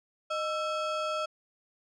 square ring-modulated tone, 975 Hz, B5, 23 cents flat, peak -27 dBFS, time 0.3-1.26 s, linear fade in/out 10 ms, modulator 357 Hz, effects low-pass 5000 Hz 12 dB/octave

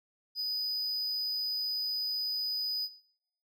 triangle tone, 4978 Hz, D#8, in tune, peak -29 dBFS, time 0.35-2.89 s, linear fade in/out 50 ms, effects noise-tail reverb RT60 0.7 s tail -17 dB re dry

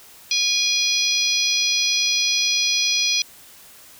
harmonic tone with a mistuned harmonic, 830.6 Hz, G#5, in tune, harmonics 3 / 4 / 5 / 6 / 7, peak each -24 / -24 / -24 / -24 / -24 dBFS, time 0.31-3.22 s, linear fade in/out 2 ms, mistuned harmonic 3, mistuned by -27 cents, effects white hiss -46 dBFS RMS until 3.99 s

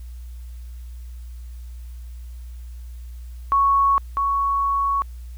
sine tone pair in turn, 1108.7 / 1112.9 Hz, C#6 / C#6, 0 / +6 cents, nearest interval unison, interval 6 cents, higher second, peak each -14 / -18 dBFS, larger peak first, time 3.52-3.98 / 4.17-5.02 s, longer second, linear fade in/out 0 ms, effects added 60 Hz sine -33 dBFS peak until 5.37 s + white hiss -57 dBFS RMS until 5.37 s

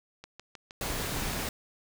click train, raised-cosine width 0.2 ms, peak -27 dBFS, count 7, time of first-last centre 0.24-1.177 s, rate 6.4 Hz
pink noise, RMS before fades -33 dBFS, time 0.81-1.49 s, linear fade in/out 2 ms
effects none

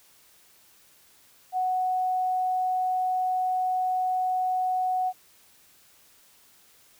sine tone, 740 Hz, F#5, in tune, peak -23 dBFS, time 1.52-5.13 s, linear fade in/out 50 ms, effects white hiss -58 dBFS RMS until 6.99 s

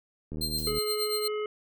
click train, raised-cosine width 3 ms, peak -25 dBFS, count 37, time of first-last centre 0.32-0.783 s, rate 77.8 Hz
sawtooth tone with tremolo, 4164 Hz, C8, 9 cents flat, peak -24 dBFS, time 0.41-1.28 s, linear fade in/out 5 ms, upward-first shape triangle, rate 8.5 Hz, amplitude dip 80%
violet noise with exponential decay, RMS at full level -36 dBFS, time 0.58-0.88 s, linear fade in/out 2 ms, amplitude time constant 64 ms
harmonic tone, 423.9 Hz, G#4, 35 cents sharp, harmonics 1 / 3 / 5 / 7, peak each -29 / -39 / -43 / -46 dBFS, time 0.67-1.46 s, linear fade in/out 2 ms
effects none

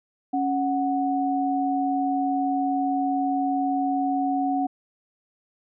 sine tone pair together, 276.4 / 738.8 Hz, C#4 / F#5, -5 / -3 cents, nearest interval octave + perfect fourth, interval 1702 cents, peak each -24 / -24 dBFS, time 0.33-4.67 s, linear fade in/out 10 ms, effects none

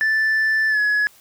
sine tone with pitch glide, 1760 to 1690.3 Hz, A6 to G#6, 0 to +30 cents, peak -13 dBFS, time 0.01-1.07 s, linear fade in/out 0 ms, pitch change -70 cents, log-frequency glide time 0.69-0.79 s, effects tanh soft clip ceiling -15 dBFS + white hiss -51 dBFS RMS until 1.2 s

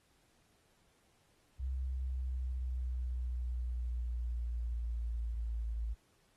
sine exponential sweep, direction down, 65.41 to 55.6 Hz, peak -34 dBFS, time 1.59-5.95 s, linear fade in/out 20 ms, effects pink hiss -72 dBFS RMS until 6.36 s + AAC 32 kbps

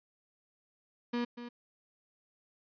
35% pulse tone with echo, 240 Hz, B3, 49 cents flat, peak -29 dBFS, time 1.13-1.25 s, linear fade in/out 10 ms, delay 240 ms, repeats 1, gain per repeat -11 dB, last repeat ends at 1.49 s, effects resampled to 11025 Hz

